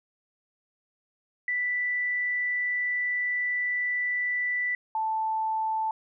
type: tone pair in turn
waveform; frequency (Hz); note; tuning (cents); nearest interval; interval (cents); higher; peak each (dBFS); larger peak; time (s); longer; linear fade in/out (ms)
sine; 1975.5 / 880; B6 / A5; 0 / 0; octave + major second; 1400; first; -25; neither; 1.48-4.75 / 4.95-5.91; first; 2
effects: none